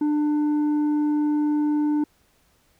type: tone with tanh clipping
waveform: sine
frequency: 298 Hz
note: D4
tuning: 25 cents sharp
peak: -20 dBFS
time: 0.01-2.04 s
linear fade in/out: 5 ms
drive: 5 dB
effects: pink hiss -63 dBFS RMS until 2.79 s